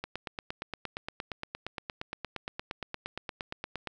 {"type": "click train", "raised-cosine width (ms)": 0.3, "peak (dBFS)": -19, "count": 34, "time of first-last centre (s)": [0.04, 3.873], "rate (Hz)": 8.61, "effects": []}